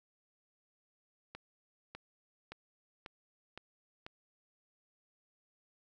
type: accelerating click train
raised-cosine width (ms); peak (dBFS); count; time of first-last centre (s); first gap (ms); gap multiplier
0.3; -29; 6; 1.35-4.065; 600; 0.95
effects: none